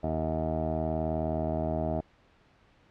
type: tone with low-pass filter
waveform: 15% pulse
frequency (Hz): 79.2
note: D#2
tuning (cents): +31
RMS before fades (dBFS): -30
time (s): 0.03-2.01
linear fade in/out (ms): 10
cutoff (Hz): 620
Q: 7.8
effects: pink hiss -62 dBFS RMS until 2.9 s + low-pass 3000 Hz 12 dB/octave